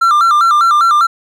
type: tone with vibrato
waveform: triangle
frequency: 1273 Hz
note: D#6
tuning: 39 cents sharp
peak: -5 dBFS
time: 0.01-1.07 s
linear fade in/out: 10 ms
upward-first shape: square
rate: 5 Hz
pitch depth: 110 cents each way
effects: none